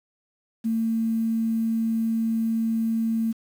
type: tone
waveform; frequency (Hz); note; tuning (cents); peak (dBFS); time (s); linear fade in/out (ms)
sine; 225.6; A3; +44; -21; 0.64-3.33; 20
effects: 8-bit